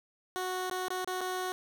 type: tone with dropouts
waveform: 15% pulse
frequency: 368.7 Hz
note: F#4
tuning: 6 cents flat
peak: -26 dBFS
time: 0.36-1.52 s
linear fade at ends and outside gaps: 0 ms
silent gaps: 0.699-0.712 / 0.883-0.904 / 1.046-1.075 / 1.208-1.213 s
effects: none